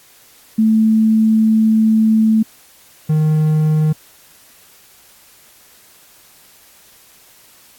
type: tone pair in turn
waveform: sine / triangle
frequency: 220 / 154.67 Hz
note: A3 / D#3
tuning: 0 / -10 cents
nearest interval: tritone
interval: 610 cents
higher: first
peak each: -9 dBFS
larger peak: neither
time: 0.58-2.43 / 3.09-3.93 s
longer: first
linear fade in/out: 10 ms
effects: white hiss -47 dBFS RMS until 7.78 s + AAC 64 kbps